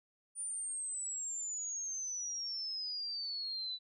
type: exponential sweep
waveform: sine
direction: down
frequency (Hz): 9380 to 3951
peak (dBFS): -37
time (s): 0.35-3.79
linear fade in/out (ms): 50
effects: none